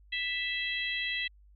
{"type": "harmonic tone with a mistuned harmonic", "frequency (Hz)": 659.3, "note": "E5", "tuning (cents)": 0, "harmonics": [3, 4, 5, 6], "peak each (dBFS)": [-34, -36, -36, -40], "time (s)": [0.12, 1.28], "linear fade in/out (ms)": 10, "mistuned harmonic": 5, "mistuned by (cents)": -19, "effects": ["added 50 Hz sine -55 dBFS peak until 1.55 s"]}